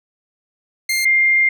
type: tone pair in turn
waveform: sawtooth / sine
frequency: 2109 / 2109 Hz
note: C7 / C7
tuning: +13 / +13 cents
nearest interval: unison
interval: 0 cents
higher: neither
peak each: -13 / -11 dBFS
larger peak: second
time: 0.89-1.05 / 1.05-1.49 s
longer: second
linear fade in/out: 5 ms
effects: none